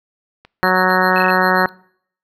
click train, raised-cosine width 0.3 ms, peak -24 dBFS, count 4, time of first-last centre 0.45-1.132 s, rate 4.4 Hz
square tone with tremolo, 4200 Hz, C8, 6 cents sharp, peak -28 dBFS, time 0.63-1.69 s, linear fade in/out 0 ms, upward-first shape sine, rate 7.5 Hz, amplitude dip 95%
harmonic tone, 185 Hz, F#3, in tune, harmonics 1 / 2 / 3 / 4 / 5 / 6 / 7 / 8 / 9 / 10, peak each -21 / -21 / -21 / -21 / -21 / -21 / -21 / -21 / -21 / -21 dBFS, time 0.63-1.66 s, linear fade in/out 0 ms
sine tone bursts, 2594 Hz, E7, 28 cents flat, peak -23 dBFS, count 4, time 1.16-1.304 s, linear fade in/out 0 ms, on 21 ms, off 20 ms
effects noise-tail reverb RT60 0.6 s tail -22 dB re dry

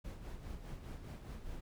brown noise with tremolo, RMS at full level -44 dBFS, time 0.04-1.61 s, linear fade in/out 10 ms, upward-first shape sine, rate 4.9 Hz, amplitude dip 55%, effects none

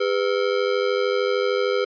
square ring-modulated tone, 450 Hz, A4, 39 cents sharp, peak -17 dBFS, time 0-1.85 s, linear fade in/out 10 ms, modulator 46.6 Hz, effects resampled to 11025 Hz

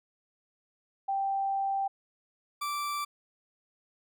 sine / 40% pulse tone pair in turn, 784 / 1167.9 Hz, G5 / D6, 0 / -10 cents, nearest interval perfect fifth, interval 690 cents, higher second, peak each -27 / -30 dBFS, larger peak first, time 1.08-1.88 / 2.61-3.05 s, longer first, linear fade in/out 10 ms, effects none

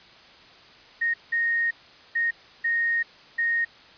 sine tone bursts at uneven times, 1858 Hz, A#6, 6 cents flat, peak -21 dBFS, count 5, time 1.01-1.14 / 1.32-1.71 / 2.15-2.31 / 2.64-3.03 / 3.38-3.65 s, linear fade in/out 10 ms, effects white hiss -50 dBFS RMS until 3.97 s + resampled to 11025 Hz

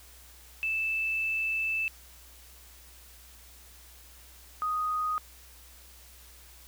sine tone pair in turn, 2637 / 1244.5 Hz, E7 / D#6, 0 / 0 cents, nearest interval octave + minor second, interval 1300 cents, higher first, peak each -27 dBFS, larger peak neither, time 0.63-1.88 / 4.62-5.18 s, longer first, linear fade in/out 0 ms, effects added 61 Hz sine -54 dBFS peak until 6.67 s + white hiss -54 dBFS RMS until 6.67 s

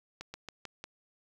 slowing click train, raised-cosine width 0.2 ms, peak -24 dBFS, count 5, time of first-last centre 0.21-0.84 s, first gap 130 ms, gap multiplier 1.13, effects 9-bit

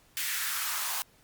white noise with high-pass filter sweep, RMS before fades -32 dBFS, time 0.17-1.02 s, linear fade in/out 0 ms, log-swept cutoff 2000 to 850 Hz, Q 2.3, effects pink hiss -62 dBFS RMS until 1.23 s + Opus 48 kbps

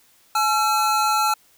square tone pair together, 851.1 / 1351 Hz, G#5 / E6, +42 / +42 cents, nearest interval minor sixth, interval 800 cents, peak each -21 dBFS, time 0.35-1.34 s, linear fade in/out 5 ms, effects white hiss -57 dBFS RMS until 1.57 s

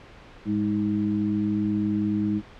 sine tone cluster, 105.5 / 205.5 / 315.5 Hz, G#2 / G#3 / D#4, +28 / -18 / +24 cents, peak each -32 / -24 / -26 dBFS, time 0.45-2.42 s, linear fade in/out 50 ms, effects pink hiss -47 dBFS RMS until 2.59 s + low-pass 3000 Hz 12 dB/octave

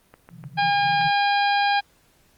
click train, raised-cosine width 0.5 ms, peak -28 dBFS, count 4, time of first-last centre 0.14-0.589 s, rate 6.68 Hz
white band-pass noise, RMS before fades -37 dBFS, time 0.3-1.11 s, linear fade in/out 20 ms, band 130 to 170 Hz, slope 96 dB/octave
harmonic tone, 810 Hz, G#5, 43 cents flat, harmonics 1 / 2 / 3 / 4 / 5 / 6, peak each -19 / -25 / -29 / -31 / -33 / -35 dBFS, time 0.57-1.81 s, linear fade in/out 20 ms
effects pink hiss -60 dBFS RMS until 2.37 s + Opus 32 kbps

